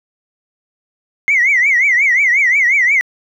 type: tone with vibrato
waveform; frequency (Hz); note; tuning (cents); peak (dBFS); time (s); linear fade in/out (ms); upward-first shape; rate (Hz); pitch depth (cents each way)
sine; 2093; C7; 0; -8; 1.28-3.01; 0; triangle; 5.6; 200
effects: tanh soft clip ceiling -5 dBFS + 8-bit